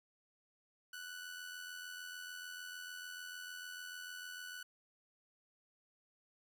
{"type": "tone with amplitude modulation", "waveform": "sawtooth", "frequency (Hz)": 1484, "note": "F#6", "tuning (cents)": 5, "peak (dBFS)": -40, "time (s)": [0.93, 4.63], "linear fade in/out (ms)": 5, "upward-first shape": "sine", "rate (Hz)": 86.7, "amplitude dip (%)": 50, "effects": []}